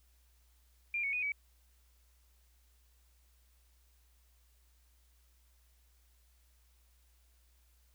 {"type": "tone with pitch steps", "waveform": "sine", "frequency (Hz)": [2391, 2221, 2478, 2279], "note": ["D7", "C#7", "D#7", "C#7"], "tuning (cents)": [30, 3, -8, 47], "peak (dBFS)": -32, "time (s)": [0.94, 1.32], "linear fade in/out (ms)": 2, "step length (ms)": 95, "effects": ["added 60 Hz sine -65 dBFS peak until 7.94 s", "white hiss -73 dBFS RMS until 7.94 s"]}